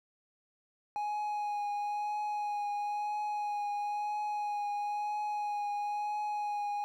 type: tone with vibrato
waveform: triangle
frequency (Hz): 830.6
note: G#5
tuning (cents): 0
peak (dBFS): -30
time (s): 0.96-6.84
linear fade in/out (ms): 0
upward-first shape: triangle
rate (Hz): 1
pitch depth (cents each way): 19
effects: none